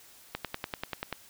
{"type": "click train", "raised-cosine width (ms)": 0.3, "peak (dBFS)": -16, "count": 9, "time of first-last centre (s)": [0.35, 1.127], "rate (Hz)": 10.3, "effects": ["white hiss -55 dBFS RMS until 1.29 s"]}